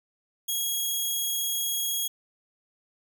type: tone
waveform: 10% pulse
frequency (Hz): 3306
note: G#7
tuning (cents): -9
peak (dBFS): -18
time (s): 0.48-2.08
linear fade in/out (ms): 10
effects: none